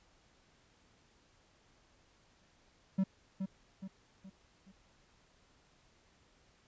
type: tone with echo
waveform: triangle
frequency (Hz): 191.7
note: G3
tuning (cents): -38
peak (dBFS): -25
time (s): 2.98-3.04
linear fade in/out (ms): 10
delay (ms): 420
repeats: 4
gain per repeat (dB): -7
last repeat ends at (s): 4.72
effects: pink hiss -68 dBFS RMS until 6.67 s + resampled to 16000 Hz